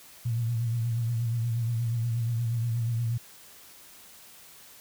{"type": "tone with vibrato", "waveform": "sine", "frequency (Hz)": 116.54, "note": "A#2", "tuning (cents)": 0, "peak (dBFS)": -25, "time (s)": [0.25, 3.18], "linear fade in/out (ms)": 10, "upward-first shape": "triangle", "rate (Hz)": 8.4, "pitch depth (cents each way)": 70, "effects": ["white hiss -51 dBFS RMS until 4.8 s"]}